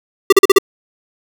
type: tone bursts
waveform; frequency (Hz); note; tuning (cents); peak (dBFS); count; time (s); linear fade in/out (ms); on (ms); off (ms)
square; 390.9; G4; -5; -3; 5; 0.3-0.585; 5; 25; 40
effects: none